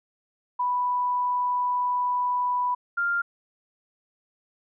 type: tone pair in turn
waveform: sine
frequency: 987.8 / 1397 Hz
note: B5 / F6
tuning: 0 / 0 cents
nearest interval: tritone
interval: 600 cents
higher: second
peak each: -22 dBFS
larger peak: neither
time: 0.59-2.75 / 2.97-3.22 s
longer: first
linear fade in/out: 10 ms
effects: none